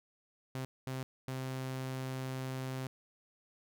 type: tone bursts at uneven times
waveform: sawtooth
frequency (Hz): 130.81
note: C3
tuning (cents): 0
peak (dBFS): -33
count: 3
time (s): 0.55-0.65 / 0.87-1.03 / 1.28-2.87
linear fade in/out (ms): 0
effects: none